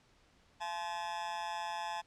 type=tone with amplitude modulation; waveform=40% pulse; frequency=860 Hz; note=A5; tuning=40 cents flat; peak=-32 dBFS; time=0.6-2.02 s; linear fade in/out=20 ms; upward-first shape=sine; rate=177 Hz; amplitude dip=90%; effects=pink hiss -67 dBFS RMS until 2.06 s + low-pass 6000 Hz 12 dB/octave